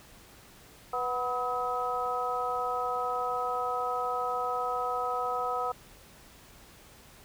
harmonic tone with a mistuned harmonic, 246.9 Hz, B3, in tune, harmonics 2 / 3 / 4 / 5, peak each -35 / -33 / -37 / -32 dBFS, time 0.93-5.72 s, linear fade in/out 5 ms, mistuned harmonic 5, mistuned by +55 cents, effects pink hiss -54 dBFS RMS until 7.24 s

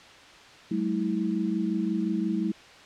sine tone cluster, 190.3 / 216 / 324.1 Hz, F#3 / A3 / E4, +49 / -32 / -29 cents, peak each -29 dBFS, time 0.71-2.52 s, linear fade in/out 5 ms, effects white hiss -49 dBFS RMS until 2.85 s + low-pass 4000 Hz 12 dB/octave

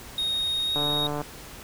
triangle tone with pitch glide, 3729 to 3757 Hz, A#7 to A#7, 0 to +13 cents, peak -23 dBFS, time 0.18-1.07 s, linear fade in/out 2 ms, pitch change +13 cents, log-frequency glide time 0.64-0.72 s
click train, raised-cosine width 1 ms, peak -17 dBFS, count 68, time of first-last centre 0.76-1.216 s, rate 147 Hz
effects pink hiss -43 dBFS RMS until 1.63 s

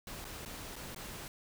pink noise with dropouts, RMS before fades -45 dBFS, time 0.07-1.28 s, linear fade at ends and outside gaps 1 ms, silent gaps 0.244-0.251 / 0.451-0.459 / 0.757-0.763 / 0.947-0.961 s, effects none

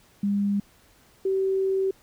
sine tone pair in turn, 201.7 / 384.1 Hz, G3 / G4, +50 / -35 cents, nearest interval major seventh, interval 1115 cents, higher second, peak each -21 dBFS, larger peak neither, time 0.23-0.6 / 1.25-1.91 s, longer second, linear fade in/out 5 ms, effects pink hiss -58 dBFS RMS until 2.02 s

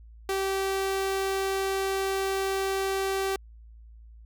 sawtooth tone, 387.2 Hz, G4, 21 cents flat, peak -22 dBFS, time 0.29-3.36 s, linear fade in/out 2 ms, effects added 56 Hz sine -46 dBFS peak until 4.25 s

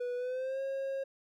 triangle tone with pitch glide, 490.6 to 541.2 Hz, B4 to C#5, -12 to -42 cents, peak -31 dBFS, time 0-1.04 s, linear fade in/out 10 ms, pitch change +170 cents, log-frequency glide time 0.16-0.61 s, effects none

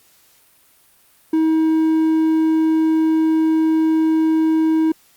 triangle tone, 318.5 Hz, D#4, 41 cents sharp, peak -11 dBFS, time 1.33-4.92 s, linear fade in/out 5 ms, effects white hiss -54 dBFS RMS until 5.16 s + Opus 48 kbps

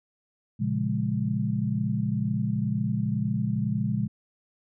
sine chord, Bb minor seventh, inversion none, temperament equal with one note detuned, 116.54 / 138.59 / 174.61 / 206.5 Hz, Bb2 / Db3 / F3 / Ab3, 0 / 0 / 0 / -10 cents, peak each -29 / -30 / -32 / -28 dBFS, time 0.59-4.08 s, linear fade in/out 20 ms, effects none

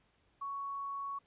sine tone, 1114 Hz, C#6, 8 cents sharp, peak -37 dBFS, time 0.41-1.19 s, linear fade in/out 10 ms, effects pink hiss -72 dBFS RMS until 1.26 s + resampled to 8000 Hz

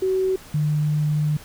sine tone pair in turn, 377.2 / 150.6 Hz, F#4 / D3, +33 / +44 cents, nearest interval octave + major third, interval 1589 cents, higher first, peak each -18 dBFS, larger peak neither, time 0.02-0.36 / 0.54-1.37 s, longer second, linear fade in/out 5 ms, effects pink hiss -44 dBFS RMS until 1.44 s

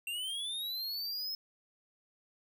square linear sweep, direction up, 2719 to 5210 Hz, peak -36 dBFS, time 0.07-1.35 s, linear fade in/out 2 ms, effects none

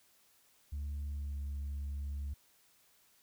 sine tone with pitch glide, 72.1 to 70.7 Hz, D2 to C#2, -31 to +35 cents, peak -34 dBFS, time 0.72-2.34 s, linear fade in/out 10 ms, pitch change -34 cents, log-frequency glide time 1.1-1.37 s, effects tanh soft clip ceiling -35 dBFS + white hiss -68 dBFS RMS until 3.22 s

